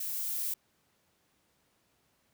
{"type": "noise with level ramp", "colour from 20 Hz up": "violet", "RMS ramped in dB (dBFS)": [-36, -33], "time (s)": [0, 0.54], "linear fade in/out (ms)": 5, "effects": ["pink hiss -72 dBFS RMS until 2.33 s", "high-pass 80 Hz 12 dB/octave"]}